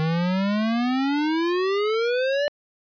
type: exponential sweep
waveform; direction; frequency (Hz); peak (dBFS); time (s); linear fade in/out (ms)
square; up; 155.56 to 592; -21; 0-2.48; 0
effects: resampled to 11025 Hz